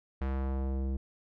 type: tone with low-pass filter sweep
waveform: square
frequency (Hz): 66.6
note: C2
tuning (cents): +31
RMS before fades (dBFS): -32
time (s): 0.21-0.97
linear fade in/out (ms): 5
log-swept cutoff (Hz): 2000 to 330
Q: 0.89
effects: none